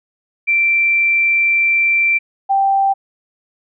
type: tone pair in turn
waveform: sine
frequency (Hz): 2349 / 783.9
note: D7 / G5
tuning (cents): 0 / 0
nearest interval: octave + perfect fifth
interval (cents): 1900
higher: first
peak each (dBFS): -11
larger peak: neither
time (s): 0.47-2.19 / 2.49-2.94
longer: first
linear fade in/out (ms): 20
effects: none